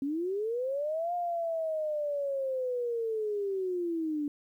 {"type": "linear two-way sweep", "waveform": "sine", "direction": "up then down", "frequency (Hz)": [267, 710, 287.3], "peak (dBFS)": -29, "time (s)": [0.02, 4.28], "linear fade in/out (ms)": 2, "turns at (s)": 1.14, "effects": ["11-bit"]}